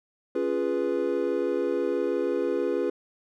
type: chord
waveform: triangle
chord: C# dominant seventh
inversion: none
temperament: equal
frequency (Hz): 277.2 / 349.2 / 415.3 / 493.9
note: C#4 / E#4 / G#4 / B4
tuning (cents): 0 / 0 / 0 / 0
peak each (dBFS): -30 / -27 / -27 / -27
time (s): 0.35-2.9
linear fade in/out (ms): 5
effects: none